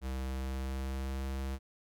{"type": "tone with pitch glide", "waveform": "square", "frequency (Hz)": [65.41, 66.82], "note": ["C2", "C2"], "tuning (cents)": [0, 37], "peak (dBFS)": -35, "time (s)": [0.01, 1.59], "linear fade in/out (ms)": 50, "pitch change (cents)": 37, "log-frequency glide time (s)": [0.12, 1.25], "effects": []}